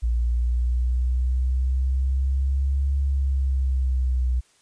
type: linear two-way sweep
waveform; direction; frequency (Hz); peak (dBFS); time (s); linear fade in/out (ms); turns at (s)
sine; up then down; 58.27 to 69.3 to 61.8; -19; 0.02-4.41; 20; 2.97
effects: white hiss -60 dBFS RMS until 4.61 s + resampled to 22050 Hz